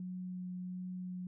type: tone with vibrato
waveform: sine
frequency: 182.1 Hz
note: F#3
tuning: 27 cents flat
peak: -39 dBFS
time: 0-1.27 s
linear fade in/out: 2 ms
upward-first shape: triangle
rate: 1.4 Hz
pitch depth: 9 cents each way
effects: none